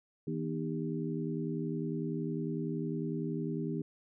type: harmonic tone with a mistuned harmonic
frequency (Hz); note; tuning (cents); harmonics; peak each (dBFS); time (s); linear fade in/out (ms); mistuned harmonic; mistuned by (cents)
80; D#2; +49; 2 / 3 / 4 / 5; -36 / -38 / -39 / -40; 0.27-3.82; 5; 4; -50
effects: none